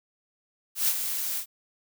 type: noise with ADSR envelope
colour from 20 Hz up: blue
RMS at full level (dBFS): -22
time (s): 0.75-1.46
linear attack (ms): 130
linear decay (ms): 48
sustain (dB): -8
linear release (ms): 84
effects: none